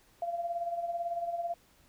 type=tone with tremolo; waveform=sine; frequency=687 Hz; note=F5; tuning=29 cents flat; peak=-29 dBFS; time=0.22-1.54 s; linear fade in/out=2 ms; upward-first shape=sine; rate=18 Hz; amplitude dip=60%; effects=pink hiss -64 dBFS RMS until 1.88 s